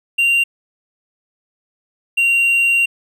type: tone pair in turn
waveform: triangle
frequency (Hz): 2770 / 2760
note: F7 / F7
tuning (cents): -15 / -21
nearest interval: unison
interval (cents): 6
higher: first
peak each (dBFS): -10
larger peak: neither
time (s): 0.18-0.44 / 2.17-2.86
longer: second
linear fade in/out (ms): 10
effects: none